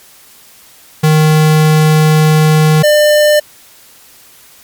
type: tone pair in turn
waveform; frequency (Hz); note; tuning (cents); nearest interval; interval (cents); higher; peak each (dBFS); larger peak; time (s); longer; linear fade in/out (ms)
square; 155.1 / 598.6; D#3 / D5; -5 / +33; octave + major seventh; 2338; second; -6; neither; 1.03-2.83 / 2.83-3.4; first; 10
effects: white hiss -41 dBFS RMS until 4.63 s + MP3 96 kbps